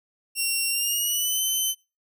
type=tone with pitch glide; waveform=10% pulse; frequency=2743 to 3061 Hz; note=F7 to G7; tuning=-32 to -42 cents; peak=-15 dBFS; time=0.35-1.75 s; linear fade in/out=50 ms; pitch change=+190 cents; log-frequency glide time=0.69-1.41 s; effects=noise-tail reverb RT60 0.3 s tail -25 dB re dry